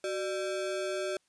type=ring-modulated tone; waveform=square; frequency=487 Hz; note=B4; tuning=24 cents flat; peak=-29 dBFS; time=0.04-1.17 s; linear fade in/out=2 ms; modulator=113 Hz; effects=white hiss -73 dBFS RMS until 1.28 s + resampled to 22050 Hz